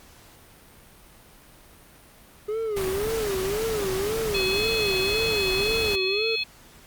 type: tone with vibrato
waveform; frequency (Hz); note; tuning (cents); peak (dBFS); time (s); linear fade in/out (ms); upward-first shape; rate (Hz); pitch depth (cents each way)
triangle; 411.7; G#4; -15; -23; 2.48-6.36; 10; sine; 1.9; 160
type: noise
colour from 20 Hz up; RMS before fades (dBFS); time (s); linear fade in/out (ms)
pink; -32; 2.76-5.96; 10
type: harmonic tone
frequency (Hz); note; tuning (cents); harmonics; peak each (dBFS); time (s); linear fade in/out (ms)
850; G#5; +40; 3 / 4 / 5; -27 / -31 / -29; 4.34-6.44; 10
effects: pink hiss -51 dBFS RMS until 6.86 s + Opus 48 kbps